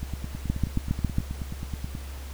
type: two click trains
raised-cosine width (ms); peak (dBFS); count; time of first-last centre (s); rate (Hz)
5; -11 / -20; 6 / 19; 0.5-1.184 / 0.03-1.951; 7.31 / 9.37
effects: added 68 Hz sine -35 dBFS peak until 2.33 s + pink hiss -46 dBFS RMS until 2.33 s